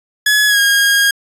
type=tone with pitch glide; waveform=sawtooth; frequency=1696 to 1629.7 Hz; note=G#6 to G#6; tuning=+36 to -33 cents; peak=-6 dBFS; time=0.26-1.11 s; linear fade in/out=5 ms; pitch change=-69 cents; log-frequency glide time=0.47-0.59 s; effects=resampled to 32000 Hz